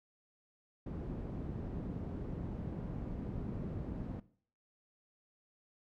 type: low-pass noise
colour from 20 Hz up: white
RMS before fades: -41 dBFS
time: 0.86-4.2 s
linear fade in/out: 5 ms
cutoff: 220 Hz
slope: 12 dB/octave
effects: noise-tail reverb RT60 0.5 s tail -18 dB re dry